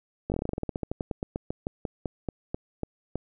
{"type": "slowing click train", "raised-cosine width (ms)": 2, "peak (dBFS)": -16, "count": 27, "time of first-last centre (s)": [0.3, 3.156], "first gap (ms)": 19, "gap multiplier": 1.12, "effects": []}